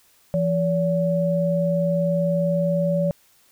sine tone pair together, 169.7 / 571.1 Hz, F3 / D5, -49 / -49 cents, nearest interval octave + major sixth, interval 2100 cents, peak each -21 / -21 dBFS, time 0.34-3.11 s, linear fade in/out 0 ms, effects white hiss -58 dBFS RMS until 3.51 s

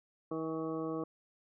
harmonic tone with a mistuned harmonic, 160 Hz, D#3, 49 cents sharp, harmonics 1 / 2 / 3 / 4 / 5 / 7 / 8, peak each -45 / -37 / -39 / -46 / -51 / -45 / -54 dBFS, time 0.31-1.04 s, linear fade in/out 5 ms, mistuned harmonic 5, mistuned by +26 cents, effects none

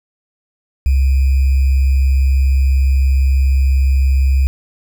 sine tone with sample-and-hold, 67 Hz, C2, 42 cents sharp, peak -9 dBFS, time 0.86-4.47 s, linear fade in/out 0 ms, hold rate 2450 Hz, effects none

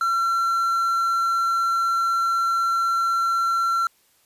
triangle tone with quantisation, 1358 Hz, F6, 49 cents flat, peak -17 dBFS, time 0.01-3.87 s, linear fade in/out 2 ms, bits 7, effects white hiss -61 dBFS RMS until 4.25 s + resampled to 32000 Hz

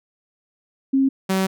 sine / sawtooth tone pair in turn, 269.2 / 190.35 Hz, C4 / F#3, +49 / +49 cents, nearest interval tritone, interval 600 cents, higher first, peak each -14 dBFS, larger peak neither, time 0.93-1.09 / 1.29-1.47 s, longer second, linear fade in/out 10 ms, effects none

